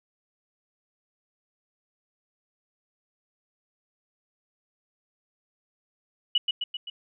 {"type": "tone with echo", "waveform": "sine", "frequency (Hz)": 2938, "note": "F#7", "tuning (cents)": -13, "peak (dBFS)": -18, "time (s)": [6.35, 6.38], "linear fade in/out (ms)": 5, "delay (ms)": 130, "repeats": 4, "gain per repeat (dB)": -4, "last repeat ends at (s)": 6.9, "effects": []}